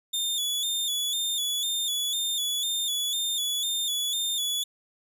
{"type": "tone with vibrato", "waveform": "sawtooth", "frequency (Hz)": 3515, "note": "A7", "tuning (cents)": -2, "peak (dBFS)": -23, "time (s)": [0.13, 4.64], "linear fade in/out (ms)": 10, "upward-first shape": "square", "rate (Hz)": 2, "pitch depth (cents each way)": 53, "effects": []}